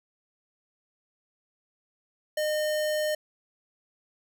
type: tone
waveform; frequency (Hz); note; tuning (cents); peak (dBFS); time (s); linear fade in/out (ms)
square; 610; D#5; -34; -26; 2.37-3.15; 5
effects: none